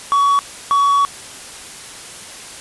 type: tone bursts at uneven times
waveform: triangle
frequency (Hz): 1127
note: C#6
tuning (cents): +28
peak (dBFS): -9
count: 2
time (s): 0.12-0.39 / 0.71-1.05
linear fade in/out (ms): 0
effects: white hiss -34 dBFS RMS until 2.6 s + resampled to 24000 Hz